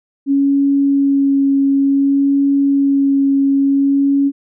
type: tone with vibrato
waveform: sine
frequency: 277.2 Hz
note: C#4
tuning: in tune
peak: -10 dBFS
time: 0.26-4.32 s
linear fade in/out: 50 ms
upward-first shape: sine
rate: 0.56 Hz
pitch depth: 11 cents each way
effects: none